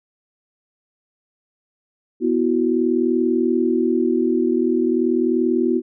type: chord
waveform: sine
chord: B suspended fourth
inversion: none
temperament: equal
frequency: 246.9 / 329.6 / 370 Hz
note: B3 / E4 / F#4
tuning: 0 / 0 / 0 cents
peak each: -20 dBFS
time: 2.2-5.82 s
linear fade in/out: 50 ms
effects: none